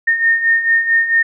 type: beating tone pair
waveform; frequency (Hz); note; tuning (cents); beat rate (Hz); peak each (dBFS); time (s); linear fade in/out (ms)
sine; 1828 / 1832.5; A#6 / A#6; -34 / -30; 4.5; -18 / -12; 0.07-1.23; 10
effects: none